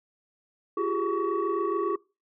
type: tone cluster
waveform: sine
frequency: 344.2 / 388.3 / 415.6 / 1129 Hz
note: F4 / G4 / G#4 / C#6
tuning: -25 / -16 / +1 / +31 cents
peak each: -29 dBFS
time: 0.77-1.96 s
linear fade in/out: 5 ms
effects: noise-tail reverb RT60 0.3 s tail -23 dB re dry + tanh soft clip ceiling -19 dBFS